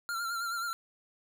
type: tone with vibrato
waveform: square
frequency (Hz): 1379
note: F6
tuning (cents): -22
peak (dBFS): -33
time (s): 0.09-0.73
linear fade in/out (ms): 0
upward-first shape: sine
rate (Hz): 9.4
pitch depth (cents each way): 48
effects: none